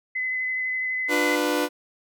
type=tone with vibrato; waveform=sine; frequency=2027 Hz; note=B6; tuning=45 cents sharp; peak=-24 dBFS; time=0.15-1.36 s; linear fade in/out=10 ms; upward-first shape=sine; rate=12 Hz; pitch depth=13 cents each way
type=chord; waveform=sawtooth; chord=B diminished; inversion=first; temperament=just; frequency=296.3 / 355.6 / 493.9 Hz; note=D4 / F4 / B4; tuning=+15 / +31 / 0 cents; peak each=-21 / -24 / -22 dBFS; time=1.08-1.69 s; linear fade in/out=50 ms
effects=none